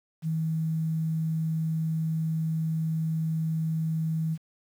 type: tone with quantisation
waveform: sine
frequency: 160.2 Hz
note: E3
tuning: 49 cents flat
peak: -25 dBFS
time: 0.22-4.38 s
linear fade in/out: 50 ms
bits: 9
effects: none